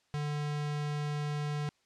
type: tone with notch filter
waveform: square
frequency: 147.9 Hz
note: D3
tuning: 13 cents sharp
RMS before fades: -34 dBFS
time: 0.14-1.69 s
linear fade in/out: 0 ms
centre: 340 Hz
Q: 1.9
effects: white hiss -72 dBFS RMS until 1.85 s + low-pass 6000 Hz 12 dB/octave